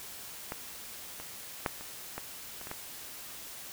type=clicks; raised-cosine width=0.5 ms; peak=-20 / -27 / -13 / -29 / -21 / -29 / -29 / -22 dBFS; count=8; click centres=0.521 / 1.2 / 1.662 / 1.81 / 2.18 / 2.614 / 2.671 / 2.714 s; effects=white hiss -45 dBFS RMS until 3.72 s